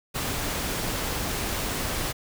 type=noise; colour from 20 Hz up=pink; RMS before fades=-29 dBFS; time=0.14-2.13 s; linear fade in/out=20 ms; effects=none